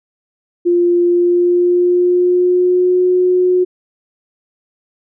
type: tone with pitch glide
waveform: sine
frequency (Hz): 349.2 to 363.6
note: F4 to F#4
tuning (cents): 0 to -30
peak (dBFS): -9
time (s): 0.65-3.65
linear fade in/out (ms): 20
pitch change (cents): +70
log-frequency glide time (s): 1.04-3.02
effects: none